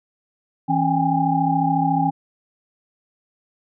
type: tone cluster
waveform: sine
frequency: 163.2 / 271.8 / 788 / 822 Hz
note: E3 / C#4 / G5 / G#5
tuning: -17 / -34 / +9 / -18 cents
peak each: -22 dBFS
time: 0.68-2.11 s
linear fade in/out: 20 ms
effects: none